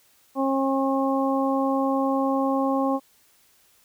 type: harmonic tone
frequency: 270 Hz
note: C#4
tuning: 45 cents flat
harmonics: 1 / 2 / 3 / 4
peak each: -23 / -26 / -28 / -29 dBFS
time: 0.35-3 s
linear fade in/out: 50 ms
effects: white hiss -60 dBFS RMS until 3.84 s